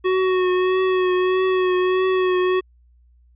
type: tone with vibrato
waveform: square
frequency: 370 Hz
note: F#4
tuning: in tune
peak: -17 dBFS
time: 0.04-2.61 s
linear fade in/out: 20 ms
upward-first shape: triangle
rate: 1.6 Hz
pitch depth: 29 cents each way
effects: added 60 Hz sine -51 dBFS peak until 3.35 s + resampled to 8000 Hz